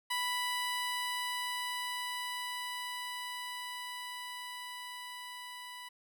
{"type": "tone with level ramp", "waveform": "15% pulse", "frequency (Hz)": 987.8, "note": "B5", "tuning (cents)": 0, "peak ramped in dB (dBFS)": [-25, -38], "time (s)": [0.1, 5.89], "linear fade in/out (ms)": 10, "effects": []}